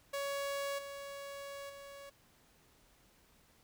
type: tone with level steps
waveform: sawtooth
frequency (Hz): 560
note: C#5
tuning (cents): +18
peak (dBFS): -32 / -40 / -45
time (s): 0.13-2.1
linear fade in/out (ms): 10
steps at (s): 0.78 / 1.69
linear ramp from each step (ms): 10
effects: pink hiss -67 dBFS RMS until 3.63 s